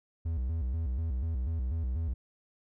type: tone with vibrato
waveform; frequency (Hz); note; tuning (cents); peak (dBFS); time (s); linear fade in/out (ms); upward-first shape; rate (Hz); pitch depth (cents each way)
triangle; 71.7; D2; -41; -27; 0.25-2.14; 10; square; 4.1; 230
effects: none